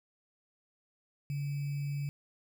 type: tone with sample-and-hold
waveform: sine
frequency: 142.5 Hz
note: C#3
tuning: 48 cents sharp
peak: -32 dBFS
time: 1.3-2.09 s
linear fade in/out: 0 ms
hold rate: 2450 Hz
effects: none